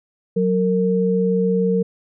sine tone pair together, 185 / 458.4 Hz, F#3 / A#4, 0 / -29 cents, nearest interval octave + major third, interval 1571 cents, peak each -18 dBFS, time 0.36-1.83 s, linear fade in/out 10 ms, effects none

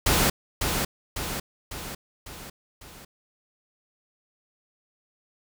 pink noise with echo, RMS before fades -21 dBFS, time 0.06-0.3 s, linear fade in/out 5 ms, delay 550 ms, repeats 5, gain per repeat -5 dB, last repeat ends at 3.05 s, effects none

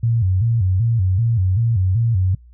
sine tone with vibrato, 103.83 Hz, G#2, in tune, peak -14 dBFS, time 0.03-2.35 s, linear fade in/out 5 ms, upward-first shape square, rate 2.6 Hz, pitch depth 190 cents each way, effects noise-tail reverb RT60 0.1 s tail -24 dB re dry + added 60 Hz sine -42 dBFS peak until 2.53 s

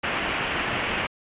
white low-pass noise, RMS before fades -27 dBFS, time 0.03-1.07 s, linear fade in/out 10 ms, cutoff 3000 Hz, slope 48 dB/octave, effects resampled to 8000 Hz

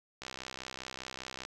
click train, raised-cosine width 0.2 ms, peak -23 dBFS, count 81, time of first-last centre 0.22-1.451 s, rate 65 Hz, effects none

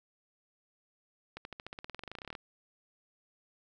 accelerating click train, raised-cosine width 0.3 ms, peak -26 dBFS, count 22, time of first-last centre 1.37-2.352 s, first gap 81 ms, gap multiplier 0.94, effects none

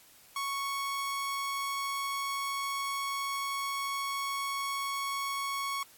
sawtooth tone, 1108 Hz, C#6, 1 cent flat, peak -28 dBFS, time 0.36-5.83 s, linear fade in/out 2 ms, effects white hiss -58 dBFS RMS until 5.97 s + AAC 64 kbps

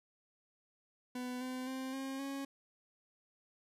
40% pulse tone with pitch steps, 249.5 / 255.6 / 261.9 / 268.3 / 274.9 Hz, B3 / C4 / C4 / C4 / C#4, +18 / -40 / +2 / +44 / -14 cents, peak -38 dBFS, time 1.15-2.45 s, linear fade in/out 5 ms, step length 260 ms, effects resampled to 32000 Hz

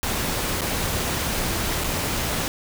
pink noise with dropouts, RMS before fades -25 dBFS, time 0.03-2.48 s, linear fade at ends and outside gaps 0 ms, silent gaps 0.609-0.617 / 1.838-1.843 s, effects none

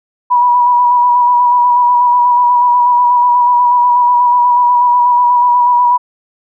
sine tone with vibrato, 975 Hz, B5, 23 cents flat, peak -6 dBFS, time 0.3-5.98 s, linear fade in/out 20 ms, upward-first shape square, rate 8.2 Hz, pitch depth 21 cents each way, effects none

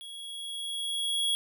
square tone with level ramp, 3328 Hz, G#7, 3 cents sharp, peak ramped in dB -42 to -25 dBFS, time 0.01-1.35 s, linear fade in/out 0 ms, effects 11-bit

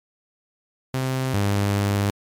sawtooth tone pair in turn, 130.81 / 100.86 Hz, C3 / G2, 0 / +50 cents, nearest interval perfect fourth, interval 450 cents, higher first, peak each -18 / -15 dBFS, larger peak second, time 0.94-1.34 / 1.34-2.1 s, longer second, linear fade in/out 0 ms, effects MP3 96 kbps

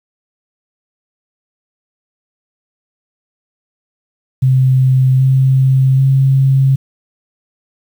sine tone with pitch steps, 130.3 / 132.42 / 134.58 Hz, C3 / C3 / C3, -7 / +21 / +49 cents, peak -7 dBFS, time 4.42-6.76 s, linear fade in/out 10 ms, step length 780 ms, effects 7-bit

